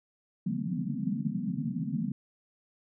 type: band-pass noise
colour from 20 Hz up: pink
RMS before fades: -32 dBFS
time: 0.46-2.12 s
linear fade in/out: 5 ms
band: 140 to 260 Hz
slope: 96 dB/octave
effects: none